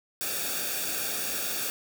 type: noise with comb filter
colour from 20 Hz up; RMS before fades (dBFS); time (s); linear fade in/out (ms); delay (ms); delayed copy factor
white; -31; 0.21-1.7; 0; 0.98; -0.7
effects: none